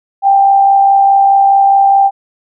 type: tone with amplitude modulation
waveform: sine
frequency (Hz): 789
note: G5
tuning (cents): +11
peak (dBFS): -3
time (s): 0.22-2.11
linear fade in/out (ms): 50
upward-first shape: sine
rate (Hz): 64.8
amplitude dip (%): 35
effects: none